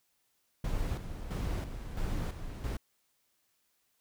brown noise with tremolo, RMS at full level -33 dBFS, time 0.64-2.77 s, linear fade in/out 5 ms, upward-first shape square, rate 1.5 Hz, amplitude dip 60%, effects white hiss -75 dBFS RMS until 4 s

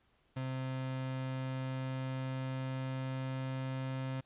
35% pulse tone with pitch glide, 130.81 to 131.8 Hz, C3 to C3, 0 to +13 cents, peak -34 dBFS, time 0.36-4.21 s, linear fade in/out 10 ms, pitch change +13 cents, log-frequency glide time 0.52-3.98 s, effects pink hiss -72 dBFS RMS until 4.25 s + resampled to 8000 Hz

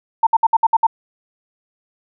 sine tone bursts, 903 Hz, A5, 45 cents sharp, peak -9 dBFS, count 7, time 0.23-0.868 s, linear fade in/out 5 ms, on 38 ms, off 62 ms, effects none

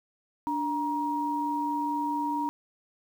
sine tone pair together, 293 / 945.4 Hz, D4 / A#5, -4 / +24 cents, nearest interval octave + minor sixth, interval 2028 cents, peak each -31 / -28 dBFS, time 0.47-2.49 s, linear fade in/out 0 ms, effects 9-bit

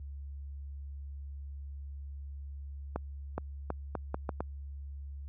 accelerating click train, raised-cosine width 1 ms, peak -19 dBFS, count 7, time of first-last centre 2.96-4.405 s, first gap 420 ms, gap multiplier 0.77, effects added 70 Hz sine -38 dBFS peak until 5.28 s + high-pass 60 Hz 12 dB/octave

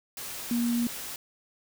sine tone in noise, 237.1 Hz, A#3, 30 cents sharp, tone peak -24 dBFS, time 0.51-0.87 s, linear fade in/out 2 ms, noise white, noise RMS -38 dBFS, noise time 0.17-1.16 s, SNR +11 dB, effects none

